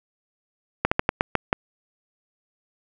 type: slowing click train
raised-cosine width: 0.5 ms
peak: -3 dBFS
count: 7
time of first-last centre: 0.85-1.529 s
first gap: 65 ms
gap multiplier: 1.22
effects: none